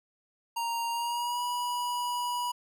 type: tone with pitch glide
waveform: square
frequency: 932.3 to 974.1 Hz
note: A#5 to B5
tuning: 0 to -24 cents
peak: -30 dBFS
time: 0.56-2.52 s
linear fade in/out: 10 ms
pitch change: +76 cents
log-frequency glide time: 0.9-1.42 s
effects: none